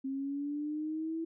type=linear sweep; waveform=sine; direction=up; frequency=265.8 to 329.6 Hz; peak=-33 dBFS; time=0.04-1.25 s; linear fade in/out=10 ms; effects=none